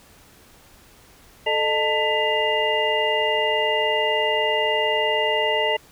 sine tone cluster, 438.3 / 609 / 890 / 1998 / 2811 Hz, A4 / D#5 / A5 / B6 / F7, -7 / -37 / +20 / +20 / +11 cents, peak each -25 dBFS, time 1.46-5.77 s, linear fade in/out 10 ms, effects pink hiss -51 dBFS RMS until 5.91 s

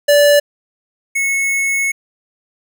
square tone pair in turn, 581 / 2194 Hz, D5 / C#7, -19 / -18 cents, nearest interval octave + major seventh, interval 2301 cents, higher second, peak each -8 / -15 dBFS, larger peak first, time 0.08-0.4 / 1.15-1.92 s, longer second, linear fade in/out 10 ms, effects none

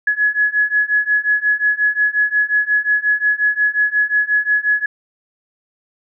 sine beating tone pair, 1688 / 1693.6 Hz, G#6 / G#6, +28 / +33 cents, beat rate 5.6 Hz, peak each -17 / -16 dBFS, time 0.07-4.86 s, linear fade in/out 5 ms, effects none

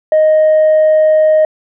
sine tone, 622.3 Hz, D#5, in tune, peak -4 dBFS, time 0.12-1.45 s, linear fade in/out 2 ms, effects tanh soft clip ceiling -4 dBFS

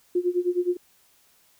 sine tone with tremolo, 356.1 Hz, F4, 34 cents sharp, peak -18 dBFS, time 0.15-0.77 s, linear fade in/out 5 ms, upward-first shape sine, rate 9.6 Hz, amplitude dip 90%, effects white hiss -61 dBFS RMS until 1.59 s

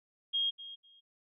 sine tone with echo, 3249 Hz, G#7, 39 cents flat, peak -28 dBFS, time 0.33-0.51 s, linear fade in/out 20 ms, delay 250 ms, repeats 2, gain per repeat -15 dB, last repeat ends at 1.01 s, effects none

